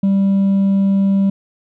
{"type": "tone with hard clipping", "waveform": "triangle", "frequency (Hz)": 196, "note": "G3", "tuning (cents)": 0, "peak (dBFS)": -10, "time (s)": [0.03, 1.3], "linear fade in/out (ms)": 5, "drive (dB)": 1, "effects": []}